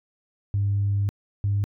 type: tone pair in turn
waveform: sine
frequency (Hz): 100.5 / 100.9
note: G2 / G#2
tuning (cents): +44 / -49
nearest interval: unison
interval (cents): 7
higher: second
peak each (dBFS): -19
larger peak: neither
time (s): 0.54-1.09 / 1.44-1.64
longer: first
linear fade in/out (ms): 0
effects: tanh soft clip ceiling -16 dBFS